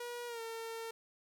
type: tone with pitch glide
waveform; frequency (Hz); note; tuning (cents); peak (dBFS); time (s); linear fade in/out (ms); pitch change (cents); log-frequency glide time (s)
sawtooth; 481.2 to 454.2; B4 to A#4; -45 to -45; -37; 0-0.91; 5; -100; 0.27-0.41
effects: 13-bit